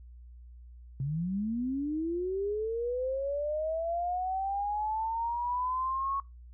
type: linear sweep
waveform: sine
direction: up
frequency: 129.7 to 1108.7 Hz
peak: -29 dBFS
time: 1-6.2 s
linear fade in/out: 2 ms
effects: noise-tail reverb RT60 0.2 s tail -22 dB re dry + added 60 Hz sine -47 dBFS peak until 6.53 s